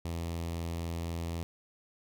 sawtooth tone with notch filter, 83.9 Hz, E2, 31 cents sharp, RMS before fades -36 dBFS, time 0.05-1.43 s, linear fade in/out 0 ms, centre 1500 Hz, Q 1.9, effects none

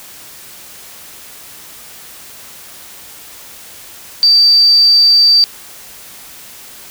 sine tone, 4648 Hz, D8, 19 cents flat, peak -5 dBFS, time 4.23-5.44 s, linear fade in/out 0 ms, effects white hiss -35 dBFS RMS until 6.9 s

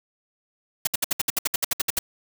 white noise bursts, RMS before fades -22 dBFS, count 14, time 0.85-1.99 s, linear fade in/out 5 ms, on 22 ms, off 64 ms, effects none

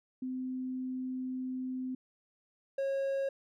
sine / triangle tone pair in turn, 256.9 / 545.4 Hz, C4 / C#5, -32 / -28 cents, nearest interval octave + minor second, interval 1304 cents, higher second, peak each -34 / -28 dBFS, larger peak second, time 0.22-1.95 / 2.78-3.29 s, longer first, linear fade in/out 5 ms, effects none

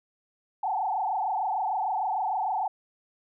sine tone with frequency modulation, 812 Hz, G#5, 39 cents flat, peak -25 dBFS, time 0.63-2.68 s, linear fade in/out 5 ms, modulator 26.6 Hz, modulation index 3.1, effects none

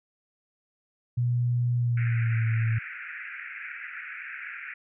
sine tone with pitch glide, 121.4 to 112.62 Hz, B2 to A2, -29 to +41 cents, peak -22 dBFS, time 1.17-2.79 s, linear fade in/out 10 ms, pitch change -130 cents, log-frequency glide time 1.76-2.45 s
pink band-pass noise, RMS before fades -39 dBFS, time 1.97-4.74 s, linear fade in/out 5 ms, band 1400 to 2500 Hz, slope 96 dB/octave
effects none

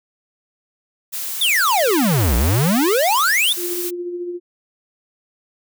blue noise, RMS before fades -26 dBFS, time 1.12-3.91 s, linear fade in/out 20 ms
square exponential two-way sweep, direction down then up, 3729 to 57.2 to 3729 Hz, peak -15 dBFS, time 1.41-3.53 s, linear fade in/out 5 ms, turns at 2.36 s
sine tone with tremolo, 351.7 Hz, F4, 12 cents sharp, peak -22 dBFS, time 3.56-4.4 s, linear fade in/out 50 ms, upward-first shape sine, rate 14 Hz, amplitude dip 40%
effects none

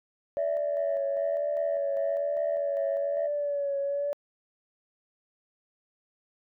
sine tone with vibrato, 571 Hz, D5, 49 cents flat, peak -26 dBFS, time 0.37-4.13 s, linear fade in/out 0 ms, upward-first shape triangle, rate 1.1 Hz, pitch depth 46 cents each way
sine tone with tremolo, 659.3 Hz, E5, in tune, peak -28 dBFS, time 0.37-3.28 s, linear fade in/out 20 ms, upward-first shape square, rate 2.5 Hz, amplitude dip 40%
effects tanh soft clip ceiling -20 dBFS

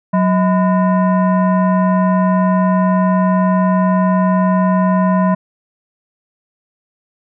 sine tone with frequency modulation, 185 Hz, F#3, in tune, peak -10 dBFS, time 0.13-5.35 s, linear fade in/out 10 ms, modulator 822 Hz, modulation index 0.82, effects none

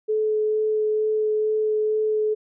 sine tone with vibrato, 430.3 Hz, A4, 39 cents flat, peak -19 dBFS, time 0.08-2.35 s, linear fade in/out 20 ms, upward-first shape sine, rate 2.2 Hz, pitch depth 8 cents each way, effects none

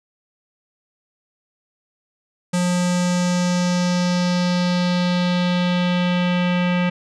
square tone with low-pass filter sweep, 178.2 Hz, F3, 35 cents sharp, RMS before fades -19 dBFS, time 2.53-6.9 s, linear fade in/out 10 ms, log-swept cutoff 8200 to 2600 Hz, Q 2.4, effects none

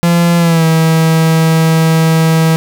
45% pulse tone with pitch glide, 171.1 to 161.5 Hz, F3 to E3, -35 to -35 cents, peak -7 dBFS, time 0.03-2.56 s, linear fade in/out 0 ms, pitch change -100 cents, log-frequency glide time 0.38-0.65 s, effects none

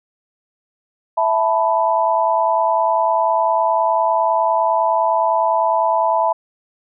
sine chord, E suspended fourth, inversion none, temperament just, 659.3 / 879 / 988.9 Hz, E5 / A5 / B5, 0 / -2 / +2 cents, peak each -18 dBFS, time 1.17-6.33 s, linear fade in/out 10 ms, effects none

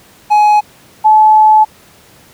triangle / sine tone pair in turn, 840 / 862.6 Hz, G#5 / A5, +19 / -35 cents, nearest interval unison, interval 46 cents, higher second, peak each -3 dBFS, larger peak neither, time 0.3-0.61 / 1.04-1.65 s, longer second, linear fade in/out 20 ms, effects pink hiss -43 dBFS RMS until 2.33 s + high-pass 80 Hz 12 dB/octave

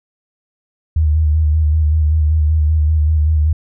sine tone with vibrato, 77.2 Hz, D#2, 13 cents flat, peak -10 dBFS, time 0.96-3.53 s, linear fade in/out 5 ms, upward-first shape square, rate 5.2 Hz, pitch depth 37 cents each way, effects none

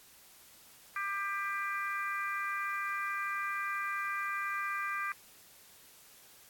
harmonic tone, 397.3 Hz, G4, 23 cents sharp, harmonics 3 / 4 / 5 / 6, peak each -36 / -38 / -40 / -42 dBFS, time 0.96-5.12 s, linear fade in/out 2 ms, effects white hiss -58 dBFS RMS until 6.49 s + AAC 64 kbps

